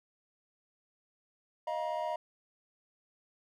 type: chord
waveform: triangle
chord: Eb suspended second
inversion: none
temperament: equal with one note detuned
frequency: 622.3 / 698.5 / 951.9 Hz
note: Eb5 / F5 / Bb5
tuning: 0 / 0 / +36 cents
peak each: -34 / -36 / -35 dBFS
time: 1.67-2.16 s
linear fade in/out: 5 ms
effects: none